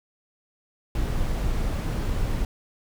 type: noise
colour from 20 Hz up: brown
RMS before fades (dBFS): -25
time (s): 0.95-2.45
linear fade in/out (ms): 2
effects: none